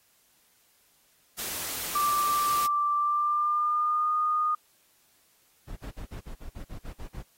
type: noise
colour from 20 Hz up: white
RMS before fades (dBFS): -34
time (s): 1.38-2.67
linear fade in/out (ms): 10
type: tone with pitch glide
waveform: sine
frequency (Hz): 1174.7 to 1228.1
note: D6 to D#6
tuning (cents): 0 to -23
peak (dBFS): -23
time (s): 1.95-4.55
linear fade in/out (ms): 5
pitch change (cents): +77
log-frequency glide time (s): 2.96-4.14
type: noise bursts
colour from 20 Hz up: brown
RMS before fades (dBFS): -38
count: 11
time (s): 5.67-7.23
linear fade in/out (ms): 20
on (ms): 100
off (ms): 46
effects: white hiss -65 dBFS RMS until 7.37 s + AAC 48 kbps